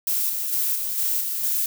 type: noise with tremolo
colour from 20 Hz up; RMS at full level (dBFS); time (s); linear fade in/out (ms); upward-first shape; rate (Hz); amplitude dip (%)
violet; -23; 0.07-1.66; 2; square; 2.2; 35
effects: none